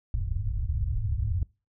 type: low-pass noise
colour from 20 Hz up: white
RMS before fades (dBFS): -28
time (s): 0.14-1.43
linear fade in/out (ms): 2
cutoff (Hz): 110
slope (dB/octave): 48
effects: noise-tail reverb RT60 0.3 s tail -24 dB re dry